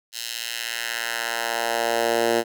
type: tone with high-pass filter sweep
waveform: 10% pulse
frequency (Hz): 116.54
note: A#2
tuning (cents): 0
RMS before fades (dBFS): -25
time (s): 0.12-2.44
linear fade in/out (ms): 50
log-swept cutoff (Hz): 4000 to 350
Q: 1.2
effects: none